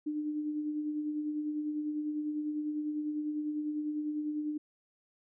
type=tone with tremolo; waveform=sine; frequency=300.8 Hz; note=D4; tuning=42 cents sharp; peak=-30 dBFS; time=0.06-4.58 s; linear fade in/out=10 ms; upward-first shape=sine; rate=10 Hz; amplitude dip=40%; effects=none